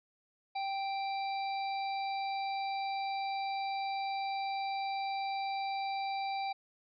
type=harmonic tone; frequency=784 Hz; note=G5; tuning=in tune; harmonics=1 / 3 / 5 / 6; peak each=-33 / -43 / -47 / -49 dBFS; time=0.55-6.53 s; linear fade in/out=10 ms; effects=MP3 64 kbps